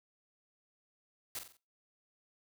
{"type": "noise with echo", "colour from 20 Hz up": "white", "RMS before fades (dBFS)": -40, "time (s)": [1.35, 1.39], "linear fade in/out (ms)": 2, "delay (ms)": 45, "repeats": 4, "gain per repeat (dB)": -7, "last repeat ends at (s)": 1.57, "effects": ["noise-tail reverb RT60 0.3 s tail -21 dB re dry"]}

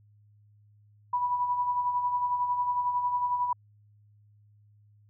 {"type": "tone with tremolo", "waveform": "sine", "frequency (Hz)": 982, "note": "B5", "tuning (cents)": -10, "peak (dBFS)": -23, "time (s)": [1.13, 3.53], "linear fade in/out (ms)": 5, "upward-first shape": "sine", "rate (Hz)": 11, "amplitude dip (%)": 50, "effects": ["added 104 Hz sine -57 dBFS peak until 5.09 s"]}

